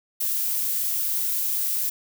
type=noise; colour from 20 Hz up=violet; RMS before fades=-25 dBFS; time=0.2-1.9 s; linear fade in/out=10 ms; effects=none